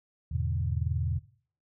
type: chord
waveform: sine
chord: E dominant seventh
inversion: none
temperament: equal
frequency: 82.41 / 103.83 / 123.47 / 146.83 Hz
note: E2 / G#2 / B2 / D3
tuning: 0 / 0 / 0 / 0 cents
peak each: -30 / -34 / -33 / -36 dBFS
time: 0.31-1.19 s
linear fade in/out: 10 ms
effects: noise-tail reverb RT60 0.5 s tail -20 dB re dry